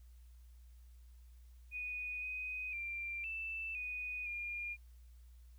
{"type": "tone with pitch steps", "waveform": "sine", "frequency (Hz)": [2477, 2502, 2370, 2650, 2482, 2413], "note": ["D#7", "D#7", "D7", "E7", "D#7", "D7"], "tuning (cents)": [-8, 9, 15, 9, -5, 46], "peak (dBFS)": -39, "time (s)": [1.71, 4.77], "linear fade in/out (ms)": 50, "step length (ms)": 510, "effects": ["added 60 Hz sine -55 dBFS peak until 5.58 s", "white hiss -75 dBFS RMS until 5.58 s"]}